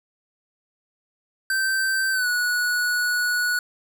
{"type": "tone with pitch glide", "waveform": "square", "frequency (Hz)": [1554, 1466.8], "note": ["G6", "F#6"], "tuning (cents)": [-16, -15], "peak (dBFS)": -21, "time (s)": [1.5, 3.59], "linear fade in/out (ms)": 2, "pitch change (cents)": -99, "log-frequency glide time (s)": [2.12, 2.27], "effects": []}